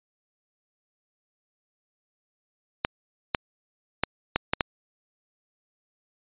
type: clicks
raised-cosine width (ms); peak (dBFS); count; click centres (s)
0.3; -5; 6; 2.849 / 3.348 / 4.036 / 4.36 / 4.535 / 4.608
effects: resampled to 8000 Hz